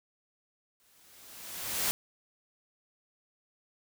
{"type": "noise with exponential growth", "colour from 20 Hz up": "white", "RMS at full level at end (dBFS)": -28, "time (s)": [0.8, 1.91], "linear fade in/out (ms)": 0, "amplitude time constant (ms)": 240, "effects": []}